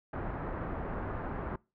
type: low-pass noise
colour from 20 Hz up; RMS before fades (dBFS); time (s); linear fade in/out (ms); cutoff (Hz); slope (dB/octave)
pink; -37; 0.13-1.56; 5; 1500; 24
effects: noise-tail reverb RT60 0.3 s tail -25 dB re dry